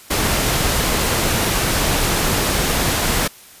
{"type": "noise", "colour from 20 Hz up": "pink", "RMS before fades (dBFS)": -18, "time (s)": [0.1, 3.28], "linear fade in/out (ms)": 10, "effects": ["white hiss -43 dBFS RMS until 3.6 s", "resampled to 32000 Hz"]}